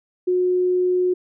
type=tone; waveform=sine; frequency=363.1 Hz; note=F#4; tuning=33 cents flat; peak=-16 dBFS; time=0.27-1.14 s; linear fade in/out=10 ms; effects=none